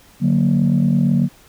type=chord; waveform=sine; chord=D augmented; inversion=none; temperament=equal; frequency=146.83 / 185 / 233.1 Hz; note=D3 / F#3 / A#3; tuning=0 / 0 / 0 cents; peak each=-16 dBFS; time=0.2-1.29 s; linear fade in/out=50 ms; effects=tanh soft clip ceiling -7 dBFS + pink hiss -49 dBFS RMS until 1.48 s